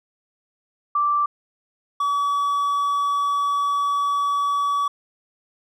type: tone pair in turn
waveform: sine / triangle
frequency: 1170 / 1140.6 Hz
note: D6 / C#6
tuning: -7 / +49 cents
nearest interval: unison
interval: 44 cents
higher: first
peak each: -17 dBFS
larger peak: neither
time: 0.95-1.26 / 2-4.88 s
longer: second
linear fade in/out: 5 ms
effects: none